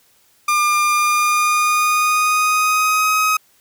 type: tone with pitch glide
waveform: 30% pulse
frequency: 1201 to 1265.1 Hz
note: D6 to D#6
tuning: +38 to +28 cents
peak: -11 dBFS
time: 0.48-3.37 s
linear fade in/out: 5 ms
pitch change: +90 cents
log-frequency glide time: 0.91-3.13 s
effects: white hiss -56 dBFS RMS until 3.6 s